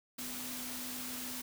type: tone in noise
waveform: sine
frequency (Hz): 250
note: B3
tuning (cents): +21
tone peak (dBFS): -46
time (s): 0.18-1.42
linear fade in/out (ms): 10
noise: white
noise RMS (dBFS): -42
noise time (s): 0.18-1.42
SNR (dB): -7
effects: none